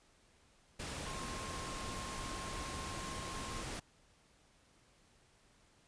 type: tone in noise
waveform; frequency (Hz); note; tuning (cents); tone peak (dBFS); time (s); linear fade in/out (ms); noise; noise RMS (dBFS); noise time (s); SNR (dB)
sine; 1066; C6; +32; -47; 1.06-3.62; 10; pink; -43; 0.79-3.8; -7
effects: pink hiss -68 dBFS RMS until 5.87 s + resampled to 22050 Hz